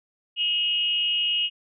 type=tone with frequency modulation; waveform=sine; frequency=2876 Hz; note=F#7; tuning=50 cents flat; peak=-21 dBFS; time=0.36-1.5 s; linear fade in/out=50 ms; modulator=289 Hz; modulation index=0.48; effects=none